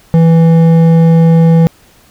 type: tone with hard clipping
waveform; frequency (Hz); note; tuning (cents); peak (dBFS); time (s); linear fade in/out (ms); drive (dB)
triangle; 164.81; E3; 0; -5; 0.14-1.67; 0; 12
effects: pink hiss -45 dBFS RMS until 2.1 s